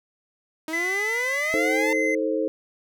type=exponential sweep; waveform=sawtooth; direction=up; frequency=311.1 to 910 Hz; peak=-25 dBFS; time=0.68-1.93 s; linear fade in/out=2 ms
type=tone with pitch glide; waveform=triangle; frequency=2010 to 2059 Hz; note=B6 to C7; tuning=+30 to -28 cents; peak=-22 dBFS; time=0.73-2.15 s; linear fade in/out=5 ms; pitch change=+42 cents; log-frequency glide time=1.34-1.64 s
type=chord; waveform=sine; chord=A diminished; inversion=second; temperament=just; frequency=316.8 / 440 / 528 Hz; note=Eb4 / A4 / C5; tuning=+31 / 0 / +16 cents; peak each=-26 dBFS; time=1.54-2.48 s; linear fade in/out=0 ms
effects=none